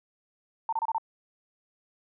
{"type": "tone bursts", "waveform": "sine", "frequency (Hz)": 900, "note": "A5", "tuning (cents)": 39, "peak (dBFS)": -25, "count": 5, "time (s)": [0.69, 0.982], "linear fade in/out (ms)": 2, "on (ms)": 36, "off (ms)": 28, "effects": []}